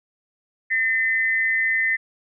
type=tone pair together; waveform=sine; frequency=1815.3 / 2039 Hz; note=A#6 / C7; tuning=-46 / -45 cents; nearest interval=major second; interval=201 cents; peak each=-21 dBFS; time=0.7-1.97 s; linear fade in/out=20 ms; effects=none